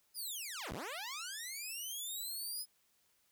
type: linear two-way sweep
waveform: 10% pulse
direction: down then up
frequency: 5110 to 41.81 to 5110 Hz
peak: -33 dBFS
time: 0.14-2.66 s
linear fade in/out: 50 ms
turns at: 0.72 s
effects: white hiss -74 dBFS RMS until 3.31 s